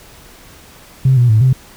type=tone with pitch steps; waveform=sine; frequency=131.9 / 121.8 / 109.1 / 129.9 Hz; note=C3 / B2 / A2 / C3; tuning=+14 / -24 / -14 / -12 cents; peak=-6 dBFS; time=1.05-1.53 s; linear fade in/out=5 ms; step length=120 ms; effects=tanh soft clip ceiling -2 dBFS + pink hiss -41 dBFS RMS until 1.76 s